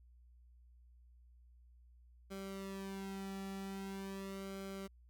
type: tone with flanger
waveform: sawtooth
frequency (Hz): 194.4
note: G3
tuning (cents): -14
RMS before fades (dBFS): -45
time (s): 2.3-4.88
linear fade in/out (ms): 20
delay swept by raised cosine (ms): 1.1 to 1.91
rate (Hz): 0.43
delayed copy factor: -0.8
effects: added 60 Hz sine -60 dBFS peak until 5.09 s